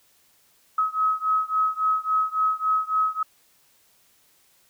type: beating tone pair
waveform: sine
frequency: 1276 / 1279.6 Hz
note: D#6 / D#6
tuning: +43 / +48 cents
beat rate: 3.6 Hz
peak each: -23 / -24 dBFS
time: 0.78-3.23 s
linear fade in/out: 5 ms
effects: white hiss -61 dBFS RMS until 4.69 s